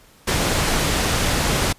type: low-pass noise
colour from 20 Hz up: pink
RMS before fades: -20 dBFS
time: 0.27-1.73 s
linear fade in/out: 10 ms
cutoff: 9900 Hz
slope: 12 dB/octave
effects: pink hiss -51 dBFS RMS until 1.78 s + resampled to 32000 Hz

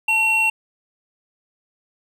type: tone pair together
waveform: triangle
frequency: 878 / 2729 Hz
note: A5 / F7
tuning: -4 / -41 cents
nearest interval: octave + minor sixth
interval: 1963 cents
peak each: -23 / -14 dBFS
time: 0.08-0.5 s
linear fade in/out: 5 ms
effects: none

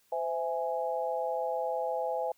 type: chord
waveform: sine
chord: C augmented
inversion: none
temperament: equal with one note detuned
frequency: 513.1 / 659.3 / 830.6 Hz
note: C5 / E5 / G#5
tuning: -34 / 0 / 0 cents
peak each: -33 / -34 / -34 dBFS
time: 0.12-2.32 s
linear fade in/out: 5 ms
effects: white hiss -68 dBFS RMS until 2.37 s

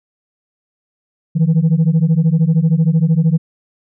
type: beating tone pair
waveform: sine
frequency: 155.5 / 168.5 Hz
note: D#3 / E3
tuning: -1 / +38 cents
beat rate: 13 Hz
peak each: -11 dBFS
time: 1.35-3.38 s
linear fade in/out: 20 ms
effects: tanh soft clip ceiling -7 dBFS

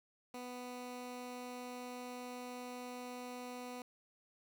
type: tone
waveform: 15% pulse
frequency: 247.9 Hz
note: B3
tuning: 7 cents sharp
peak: -38 dBFS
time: 0.34-3.82 s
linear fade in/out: 2 ms
effects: none

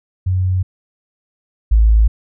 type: tone pair in turn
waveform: sine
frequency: 92.5 / 54.51 Hz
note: F#2 / A1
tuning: 0 / -15 cents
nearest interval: major sixth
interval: 915 cents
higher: first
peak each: -13 / -7 dBFS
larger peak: second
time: 0.26-0.63 / 1.71-2.08 s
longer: neither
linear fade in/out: 10 ms
effects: none

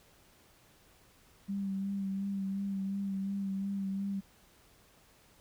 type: tone with vibrato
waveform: sine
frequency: 196 Hz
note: G3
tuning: in tune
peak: -32 dBFS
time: 1.48-4.21 s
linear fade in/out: 20 ms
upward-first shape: sine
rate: 2.8 Hz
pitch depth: 26 cents each way
effects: pink hiss -63 dBFS RMS until 5.4 s

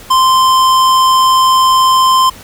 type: tone with hard clipping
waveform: sine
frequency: 1041 Hz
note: C6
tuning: 9 cents flat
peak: -8 dBFS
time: 0.1-2.3 s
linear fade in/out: 10 ms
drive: 16 dB
effects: pink hiss -35 dBFS RMS until 2.43 s

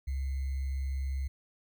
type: tone with sample-and-hold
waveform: sine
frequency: 67.3 Hz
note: C2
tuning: 49 cents sharp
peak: -30 dBFS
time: 0.07-1.28 s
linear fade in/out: 10 ms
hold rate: 2100 Hz
effects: none

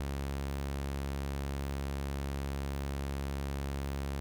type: tone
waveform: sawtooth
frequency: 69.3 Hz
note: C#2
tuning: in tune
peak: -30 dBFS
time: 0-4.2 s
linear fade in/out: 0 ms
effects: none

